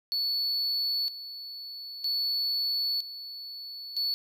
triangle tone with tremolo, 4435 Hz, C#8, in tune, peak -25 dBFS, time 0.12-4.14 s, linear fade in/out 0 ms, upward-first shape square, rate 0.52 Hz, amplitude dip 75%, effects none

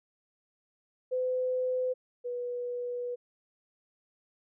sine tone pair in turn, 508 / 488.4 Hz, B4 / B4, +49 / -19 cents, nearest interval minor second, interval 68 cents, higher first, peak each -27 / -32 dBFS, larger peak first, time 1.11-1.94 / 2.24-3.16 s, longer second, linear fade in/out 20 ms, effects none

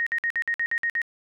sine tone bursts, 1864.7 Hz, A#6, in tune, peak -22 dBFS, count 9, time 0-1.017 s, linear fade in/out 0 ms, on 65 ms, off 54 ms, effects none

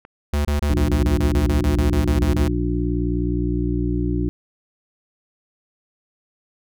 click, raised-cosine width 0.5 ms, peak -26 dBFS, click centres 0.051 s
square tone bursts, 73.1 Hz, D2, 7 cents flat, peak -18 dBFS, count 15, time 0.33-2.48 s, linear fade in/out 5 ms, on 120 ms, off 25 ms
harmonic tone, 59.5 Hz, A#1, 36 cents sharp, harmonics 1 / 2 / 3 / 5 / 6, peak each -23 / -26 / -27 / -24 / -28 dBFS, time 0.7-4.29 s, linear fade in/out 0 ms
effects none

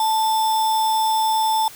sine tone with sample-and-hold, 880 Hz, A5, in tune, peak -16 dBFS, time 0-1.68 s, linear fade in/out 2 ms, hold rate 4410 Hz, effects white hiss -41 dBFS RMS until 1.75 s

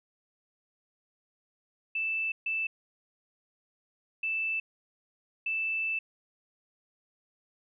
sine tone bursts at uneven times, 2643 Hz, E7, 4 cents sharp, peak -28 dBFS, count 4, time 1.95-2.32 / 2.46-2.67 / 4.23-4.6 / 5.46-5.99 s, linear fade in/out 5 ms, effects none

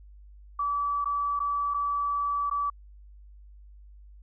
sine tone with dropouts, 1151 Hz, D6, 35 cents flat, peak -25 dBFS, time 0.59-2.7 s, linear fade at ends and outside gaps 5 ms, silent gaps 1.045-1.056 / 1.393-1.401 / 1.739-1.743 / 2.499-2.511 s, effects added 50 Hz sine -47 dBFS peak until 4.22 s

